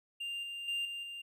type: tone with level steps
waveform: triangle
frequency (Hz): 2794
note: F7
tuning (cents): 0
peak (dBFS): -35 / -38 / -31 / -37 / -40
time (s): 0.2-1.22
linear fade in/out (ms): 10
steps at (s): 0.43 / 0.68 / 0.85 / 1.03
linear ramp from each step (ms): 2
effects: none